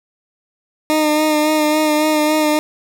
20% pulse tone with vibrato, 305.7 Hz, D#4, 30 cents flat, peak -8 dBFS, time 0.9-2.59 s, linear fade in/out 0 ms, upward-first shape sine, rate 3.6 Hz, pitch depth 25 cents each way, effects none

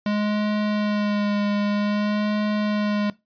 square tone with vibrato, 207.7 Hz, G#3, in tune, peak -21 dBFS, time 0.06-3.1 s, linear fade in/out 2 ms, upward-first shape sine, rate 0.52 Hz, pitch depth 22 cents each way, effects noise-tail reverb RT60 0.2 s tail -19 dB re dry + resampled to 11025 Hz

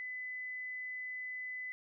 sine tone, 2008 Hz, B6, 28 cents sharp, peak -39 dBFS, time 0-1.72 s, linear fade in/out 0 ms, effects none

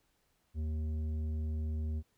sine tone with tanh clipping, 77.78 Hz, D#2, in tune, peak -34 dBFS, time 0.54-2.03 s, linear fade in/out 50 ms, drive 9 dB, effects pink hiss -75 dBFS RMS until 2.17 s

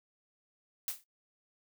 blue noise with exponential decay, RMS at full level -31 dBFS, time 0.88-1.04 s, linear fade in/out 1 ms, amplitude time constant 33 ms, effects noise-tail reverb RT60 0.1 s tail -19 dB re dry

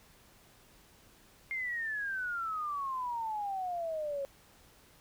sine exponential sweep, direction down, 2133 to 545 Hz, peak -33 dBFS, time 1.51-4.25 s, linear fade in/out 0 ms, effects pink hiss -61 dBFS RMS until 5 s

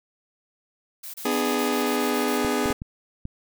blue noise bursts, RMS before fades -37 dBFS, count 10, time 1.03-2.382 s, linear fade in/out 10 ms, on 110 ms, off 28 ms
sawtooth chord, G# diminished, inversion first, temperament just, 249.2 / 299 / 415.3 Hz, B3 / D4 / G#4, +16 / +31 / 0 cents, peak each -22 / -24 / -22 dBFS, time 1.25-2.73 s, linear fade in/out 5 ms
clicks, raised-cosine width 5 ms, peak -20 dBFS, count 5, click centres 2.448 / 2.658 / 2.705 / 2.819 / 3.254 s
effects none

